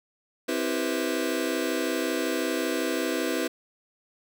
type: chord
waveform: sawtooth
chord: C major seventh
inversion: none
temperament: just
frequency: 261.6 / 327 / 392.4 / 490.5 Hz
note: C4 / E4 / G4 / B4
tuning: 0 / -14 / +2 / -12 cents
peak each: -27 / -25 / -29 / -27 dBFS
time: 0.48-3.48 s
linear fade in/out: 10 ms
effects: none